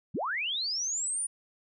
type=linear sweep; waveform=sine; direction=up; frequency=98 to 9640 Hz; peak=-29 dBFS; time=0.14-1.27 s; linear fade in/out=10 ms; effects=none